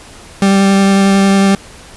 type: tone with vibrato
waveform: 40% pulse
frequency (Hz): 196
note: G3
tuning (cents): 0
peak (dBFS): -6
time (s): 0.42-1.55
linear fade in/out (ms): 2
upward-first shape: sine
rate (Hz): 11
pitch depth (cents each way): 9
effects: pink hiss -36 dBFS RMS until 1.96 s + resampled to 24000 Hz